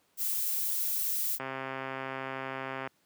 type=noise; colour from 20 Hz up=violet; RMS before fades=-31 dBFS; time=0.17-1.39 s; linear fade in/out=50 ms
type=click train; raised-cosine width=0.5 ms; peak=-21 dBFS; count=197; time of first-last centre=1.4-2.874 s; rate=133 Hz
effects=pink hiss -70 dBFS RMS until 3.05 s + high-pass 150 Hz 12 dB/octave